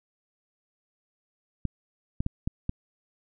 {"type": "clicks", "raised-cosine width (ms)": 5, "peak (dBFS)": -15, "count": 5, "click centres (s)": [1.653, 2.205, 2.264, 2.475, 2.694], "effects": []}